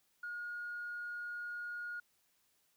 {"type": "tone", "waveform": "sine", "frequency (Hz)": 1435, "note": "F6", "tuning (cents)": 47, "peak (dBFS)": -39, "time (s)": [0.23, 2], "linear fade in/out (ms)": 5, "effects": ["tanh soft clip ceiling -35 dBFS", "white hiss -75 dBFS RMS until 2.76 s"]}